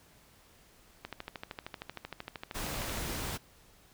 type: click train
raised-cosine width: 0.3 ms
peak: -23 dBFS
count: 26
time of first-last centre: 1.05-2.973 s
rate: 13 Hz
type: noise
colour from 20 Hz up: pink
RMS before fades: -37 dBFS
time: 2.54-3.38 s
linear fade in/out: 20 ms
effects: pink hiss -61 dBFS RMS until 3.93 s